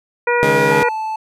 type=harmonic tone; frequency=481.3 Hz; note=B4; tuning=45 cents flat; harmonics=1 / 2 / 3 / 4 / 5; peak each=-16 / -19 / -21 / -22 / -23 dBFS; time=0.27-0.89 s; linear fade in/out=5 ms
type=chord; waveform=15% pulse; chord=C# suspended second; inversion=none; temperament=equal; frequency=138.59 / 155.56 / 207.7 Hz; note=C#3 / D#3 / G#3; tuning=0 / 0 / 0 cents; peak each=-15 dBFS; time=0.43-0.83 s; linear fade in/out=0 ms
type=tone; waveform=triangle; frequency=875 Hz; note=A5; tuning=10 cents flat; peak=-18 dBFS; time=0.71-1.16 s; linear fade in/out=5 ms
effects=resampled to 32000 Hz